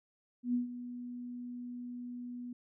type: tone with ADSR envelope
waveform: sine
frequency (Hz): 244.5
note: B3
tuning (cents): -17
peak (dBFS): -27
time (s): 0.43-2.53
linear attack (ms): 110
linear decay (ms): 130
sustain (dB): -13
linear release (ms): 4
effects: none